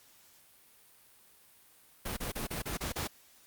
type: noise bursts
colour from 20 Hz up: pink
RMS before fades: -36 dBFS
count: 7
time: 2.05-3.076 s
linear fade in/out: 10 ms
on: 120 ms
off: 31 ms
effects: white hiss -61 dBFS RMS until 3.46 s + Opus 48 kbps